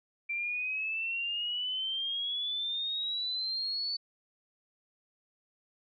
sine exponential sweep, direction up, 2349 to 4505 Hz, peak -31 dBFS, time 0.29-3.97 s, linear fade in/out 10 ms, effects none

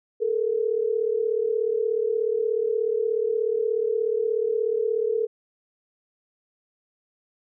sine tone pair together, 429.5 / 466.2 Hz, A4 / A#4, -42 / 0 cents, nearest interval minor second, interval 142 cents, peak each -24 dBFS, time 0.2-5.27 s, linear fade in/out 20 ms, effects none

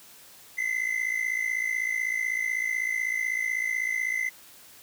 triangle tone pair together, 2018 / 2074 Hz, B6 / C7, +37 / -16 cents, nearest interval unison, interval 47 cents, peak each -27 dBFS, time 0.57-4.3 s, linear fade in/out 20 ms, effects white hiss -51 dBFS RMS until 4.82 s + high-pass 60 Hz 12 dB/octave

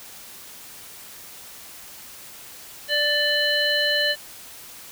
harmonic tone with a mistuned harmonic, 587.3 Hz, D5, in tune, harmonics 1 / 3 / 5 / 7, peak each -26 / -23 / -24 / -25 dBFS, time 2.88-4.16 s, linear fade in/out 50 ms, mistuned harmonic 5, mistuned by +31 cents, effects white hiss -42 dBFS RMS until 4.91 s

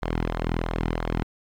sawtooth tone with flanger, 41.2 Hz, E1, in tune, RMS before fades -27 dBFS, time 0.02-1.23 s, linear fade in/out 0 ms, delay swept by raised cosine 0.35 to 1.85 ms, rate 3 Hz, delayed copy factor -0.55, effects low-pass 3000 Hz 12 dB/octave + 9-bit

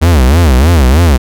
45% pulse tone with vibrato, 73.8 Hz, D2, 9 cents sharp, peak -4 dBFS, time 0.01-1.18 s, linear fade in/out 20 ms, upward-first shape sine, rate 3.2 Hz, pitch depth 300 cents each way, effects none

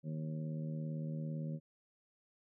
harmonic tone, 77.78 Hz, D#2, in tune, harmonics 2 / 3 / 4 / 5 / 6 / 7, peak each -38 / -45 / -54 / -58 / -60 / -52 dBFS, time 0.03-1.6 s, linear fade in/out 50 ms, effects none

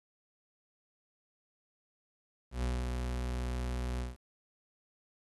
40% pulse tone with ADSR envelope, 61.74 Hz, B1, in tune, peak -29 dBFS, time 2.51-4.17 s, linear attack 120 ms, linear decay 190 ms, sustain -3 dB, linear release 170 ms, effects resampled to 24000 Hz + 10-bit

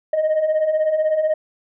sine beating tone pair, 609 / 625 Hz, D#5 / D#5, -37 / +8 cents, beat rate 16 Hz, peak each -21 / -15 dBFS, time 0.13-1.34 s, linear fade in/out 5 ms, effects tanh soft clip ceiling -13 dBFS

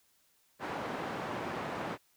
white band-pass noise, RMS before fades -38 dBFS, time 0.59-1.98 s, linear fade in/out 50 ms, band 120 to 1100 Hz, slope 12 dB/octave, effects white hiss -70 dBFS RMS until 2.16 s

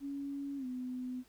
sine tone with pitch glide, 280 to 252.4 Hz, C#4 to B3, +18 to +38 cents, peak -37 dBFS, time 0-1.24 s, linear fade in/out 50 ms, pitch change -180 cents, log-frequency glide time 0.57-0.66 s, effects pink hiss -66 dBFS RMS until 1.28 s

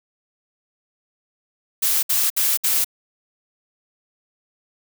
blue noise bursts, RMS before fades -19 dBFS, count 4, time 1.82-2.846 s, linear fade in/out 10 ms, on 210 ms, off 62 ms, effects none

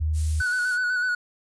sine tone, 77.78 Hz, D#2, in tune, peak -21 dBFS, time 0-0.42 s, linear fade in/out 20 ms
violet noise, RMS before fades -33 dBFS, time 0.13-0.79 s, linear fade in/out 50 ms
triangle tone with vibrato, 1480 Hz, F#6, in tune, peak -20 dBFS, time 0.4-1.15 s, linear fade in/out 5 ms, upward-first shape square, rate 8 Hz, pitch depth 26 cents each way
effects resampled to 22050 Hz

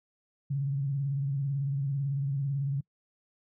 sine tone with vibrato, 138.8 Hz, C#3, 3 cents sharp, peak -27 dBFS, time 0.5-2.81 s, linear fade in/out 10 ms, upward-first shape sine, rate 18 Hz, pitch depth 67 cents each way, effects noise-tail reverb RT60 0.1 s tail -25 dB re dry

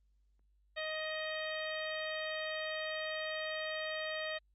harmonic tone, 625 Hz, D#5, 8 cents sharp, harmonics 1 / 2 / 3 / 4 / 5 / 6 / 7, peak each -40 / -48 / -41 / -47 / -47 / -48 / -53 dBFS, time 0.76-4.39 s, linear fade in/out 20 ms, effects added 50 Hz sine -68 dBFS peak until 4.54 s + Opus 32 kbps

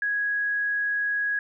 sine tone, 1661.2 Hz, G#6, in tune, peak -23 dBFS, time 0.02-1.39 s, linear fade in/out 2 ms, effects none

